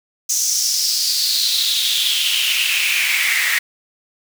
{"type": "noise with high-pass filter sweep", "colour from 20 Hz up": "pink", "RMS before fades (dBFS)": -18, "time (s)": [0.29, 3.59], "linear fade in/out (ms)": 10, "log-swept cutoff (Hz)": [6300, 1900], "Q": 5.3, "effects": []}